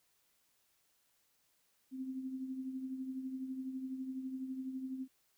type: tone with tremolo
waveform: sine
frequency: 261.6 Hz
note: C4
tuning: in tune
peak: -36 dBFS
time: 1.91-5.08 s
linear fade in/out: 50 ms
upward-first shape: triangle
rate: 12 Hz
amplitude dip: 60%
effects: white hiss -75 dBFS RMS until 5.37 s